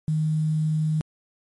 sine tone with quantisation, 155.56 Hz, D#3, in tune, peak -20 dBFS, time 0.08-1.01 s, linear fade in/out 0 ms, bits 8, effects MP3 48 kbps

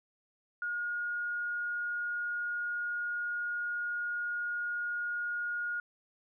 sine tone, 1433 Hz, F6, 44 cents sharp, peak -32 dBFS, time 0.62-5.8 s, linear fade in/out 2 ms, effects none

